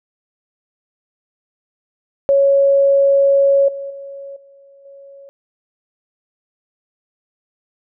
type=tone with level steps; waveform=sine; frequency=554.4 Hz; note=C#5; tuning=in tune; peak=-9 / -24 / -29 / -43 / -37 dBFS; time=2.29-5.29 s; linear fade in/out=0 ms; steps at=3.68 / 3.9 / 4.36 / 4.85 s; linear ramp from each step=5 ms; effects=none